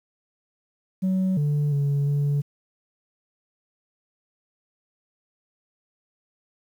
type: tone with pitch steps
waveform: sine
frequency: 187.8 / 146.8 / 142 / 143.7 Hz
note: F#3 / D3 / C#3 / D3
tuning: +26 / 0 / +42 / -37 cents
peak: -17 dBFS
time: 1.02-2.42 s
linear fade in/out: 20 ms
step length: 350 ms
effects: tanh soft clip ceiling -19 dBFS + 9-bit